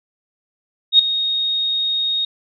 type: tone with ADSR envelope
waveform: sine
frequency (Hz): 3729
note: A#7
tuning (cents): 0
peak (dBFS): -4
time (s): 0.92-2.25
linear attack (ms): 72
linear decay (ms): 4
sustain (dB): -13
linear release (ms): 4
effects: none